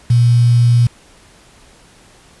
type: tone with quantisation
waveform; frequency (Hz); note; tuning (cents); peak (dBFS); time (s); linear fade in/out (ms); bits
sine; 119.7; A#2; +46; -7; 0.1-0.87; 5; 5
effects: pink hiss -46 dBFS RMS until 2.4 s + resampled to 24000 Hz